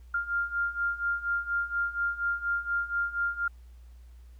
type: beating tone pair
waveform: sine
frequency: 1396.9 / 1401.1 Hz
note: F6 / F6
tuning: 0 / +5 cents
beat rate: 4.2 Hz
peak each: -32 / -29 dBFS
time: 0.14-3.48 s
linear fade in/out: 5 ms
effects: added 60 Hz sine -47 dBFS peak until 4.39 s + pink hiss -68 dBFS RMS until 4.39 s